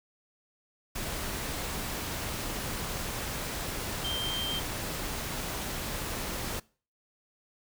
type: tone in noise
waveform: sine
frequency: 3155 Hz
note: G7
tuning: 10 cents sharp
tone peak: -31 dBFS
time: 4.04-4.6 s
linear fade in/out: 10 ms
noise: pink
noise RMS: -35 dBFS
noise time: 0.95-6.6 s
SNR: +1 dB
effects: noise-tail reverb RT60 0.4 s tail -23 dB re dry